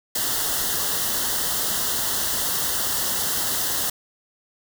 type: band-stop noise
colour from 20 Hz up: white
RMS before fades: -24 dBFS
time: 0.15-3.9 s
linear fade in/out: 5 ms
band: 2000 to 2800 Hz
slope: 96 dB/octave
effects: none